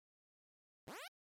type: linear sweep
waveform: 10% pulse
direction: up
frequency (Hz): 82.41 to 800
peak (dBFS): -40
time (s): 0.87-1.08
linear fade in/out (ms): 5
effects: MP3 64 kbps